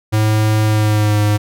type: tone with pitch glide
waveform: square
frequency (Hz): 108 to 104.68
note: A2 to G#2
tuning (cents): -32 to +14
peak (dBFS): -12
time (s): 0.12-1.38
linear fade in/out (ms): 20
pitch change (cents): -54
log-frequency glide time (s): 0.64-1.2
effects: none